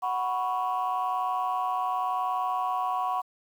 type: chord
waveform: sine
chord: F# suspended fourth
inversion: none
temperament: equal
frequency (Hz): 740 / 987.8 / 1108.7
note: F#5 / B5 / C#6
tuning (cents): 0 / 0 / 0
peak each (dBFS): -28 / -30 / -29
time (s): 0.02-3.22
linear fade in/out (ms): 20
effects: tanh soft clip ceiling -20 dBFS + 9-bit